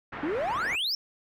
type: low-pass noise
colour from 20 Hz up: white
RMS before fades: -38 dBFS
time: 0.12-0.76 s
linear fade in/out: 10 ms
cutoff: 2000 Hz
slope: 24 dB/octave
type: exponential sweep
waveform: triangle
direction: up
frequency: 277.2 to 5580 Hz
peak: -25 dBFS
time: 0.23-0.95 s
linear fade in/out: 2 ms
effects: none